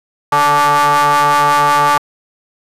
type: ring-modulated tone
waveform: 45% pulse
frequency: 146.1 Hz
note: D3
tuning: 9 cents flat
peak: -6 dBFS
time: 0.32-1.98 s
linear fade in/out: 5 ms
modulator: 1020 Hz
effects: resampled to 32000 Hz